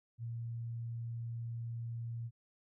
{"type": "tone", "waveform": "sine", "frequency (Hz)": 116.5, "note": "A#2", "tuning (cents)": -1, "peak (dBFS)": -38, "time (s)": [0.18, 2.31], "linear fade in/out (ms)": 50, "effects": []}